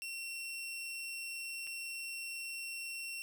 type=tone with dropouts; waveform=sawtooth; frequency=2722 Hz; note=F7; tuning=45 cents flat; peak=-37 dBFS; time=0.02-3.22 s; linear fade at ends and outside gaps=0 ms; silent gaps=1.669-1.673 s; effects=none